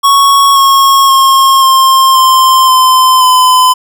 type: tone with pitch steps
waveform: square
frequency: 1108.7 / 1092.8 / 1077.1 / 1061.7 / 1046.5 / 1031.5 / 1016.7 Hz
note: C#6 / C#6 / C6 / C6 / C6 / C6 / B5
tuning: 0 / -25 / +50 / +25 / 0 / -25 / +50 cents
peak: -4 dBFS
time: 0.03-3.74 s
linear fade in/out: 20 ms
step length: 530 ms
effects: none